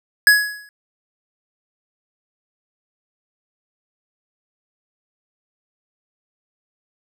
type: tone with exponential decay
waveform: square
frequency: 1678 Hz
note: G#6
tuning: 17 cents sharp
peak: -6 dBFS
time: 0.27-0.69 s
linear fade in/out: 1 ms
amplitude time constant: 91 ms
effects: none